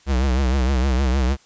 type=tone with vibrato; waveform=square; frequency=65.3 Hz; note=C2; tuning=3 cents flat; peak=-17 dBFS; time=0.06-1.37 s; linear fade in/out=50 ms; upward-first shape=triangle; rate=6.5 Hz; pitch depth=130 cents each way; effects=white hiss -54 dBFS RMS until 1.45 s + resampled to 16000 Hz